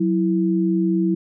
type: tone pair together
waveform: sine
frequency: 184.98 / 329.6 Hz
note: F#3 / E4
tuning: 0 / 0 cents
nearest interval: minor seventh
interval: 1000 cents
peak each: -19 / -19 dBFS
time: 0-1.15 s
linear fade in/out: 10 ms
effects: none